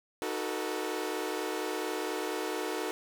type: chord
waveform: sawtooth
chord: B dominant seventh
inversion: first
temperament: equal with one note detuned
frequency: 311.1 / 370 / 440 / 484.3 Hz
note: D#4 / F#4 / A4 / B4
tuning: 0 / 0 / 0 / -34 cents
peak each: -34 / -33 / -33 / -36 dBFS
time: 0.22-2.91 s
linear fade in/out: 0 ms
effects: none